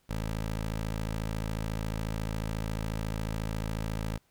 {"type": "tone", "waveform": "15% pulse", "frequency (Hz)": 54.1, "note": "A1", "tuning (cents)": -29, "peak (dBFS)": -25, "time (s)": [0.09, 4.18], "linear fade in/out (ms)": 10, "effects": ["pink hiss -70 dBFS RMS until 4.3 s"]}